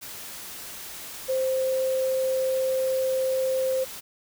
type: tone in noise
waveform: sine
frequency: 523.3 Hz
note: C5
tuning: in tune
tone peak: -22 dBFS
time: 1.28-3.85 s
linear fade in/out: 20 ms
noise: white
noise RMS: -39 dBFS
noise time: 0.01-4.01 s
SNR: +14 dB
effects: none